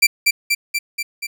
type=tone with echo; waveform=sawtooth; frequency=2349 Hz; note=D7; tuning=in tune; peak=-5 dBFS; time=0.02-0.07 s; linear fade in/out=10 ms; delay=240 ms; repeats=5; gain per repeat=-3 dB; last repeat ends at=1.27 s; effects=none